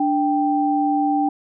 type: tone pair together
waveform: sine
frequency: 293.7 / 784.6 Hz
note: D4 / G5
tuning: 0 / +1 cents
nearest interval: octave + perfect fourth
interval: 1701 cents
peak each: -19 dBFS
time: 0-1.29 s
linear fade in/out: 5 ms
effects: none